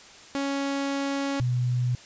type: tone pair in turn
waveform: sawtooth / sine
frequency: 277.6 / 123.66 Hz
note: C#4 / B2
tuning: +3 / +3 cents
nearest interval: octave + major second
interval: 1400 cents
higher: first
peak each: -22 dBFS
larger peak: neither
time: 0.35-1.4 / 1.4-1.95 s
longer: first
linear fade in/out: 0 ms
effects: white hiss -48 dBFS RMS until 2.05 s + resampled to 16000 Hz